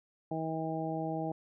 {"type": "harmonic tone", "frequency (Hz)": 160.3, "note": "E3", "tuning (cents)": -48, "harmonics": [1, 2, 3, 4, 5], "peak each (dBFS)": [-38, -37, -42, -39, -39], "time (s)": [0.31, 1.32], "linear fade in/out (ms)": 5, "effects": []}